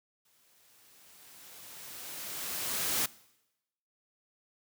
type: noise with exponential growth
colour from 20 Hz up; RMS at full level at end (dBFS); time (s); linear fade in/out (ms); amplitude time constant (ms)
white; -29; 0.25-3.06; 5; 610
effects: noise-tail reverb RT60 0.9 s tail -21 dB re dry + high-pass 80 Hz 12 dB/octave